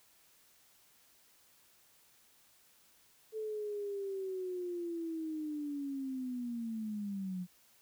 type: linear sweep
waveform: sine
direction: down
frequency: 440 to 177.3 Hz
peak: -36 dBFS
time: 3.32-7.47 s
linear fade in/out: 50 ms
effects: white hiss -66 dBFS RMS until 7.81 s